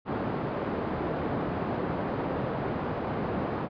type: band-pass noise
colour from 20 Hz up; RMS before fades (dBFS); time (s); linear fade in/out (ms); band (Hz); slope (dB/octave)
pink; -31; 0.05-3.69; 50; 130 to 1000; 12
effects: resampled to 11025 Hz